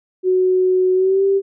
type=tone with pitch glide; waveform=sine; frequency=370 to 392 Hz; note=F#4 to G4; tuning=0 to 0 cents; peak=-12 dBFS; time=0.23-1.42 s; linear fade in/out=50 ms; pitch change=+100 cents; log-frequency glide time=0.94-1.24 s; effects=none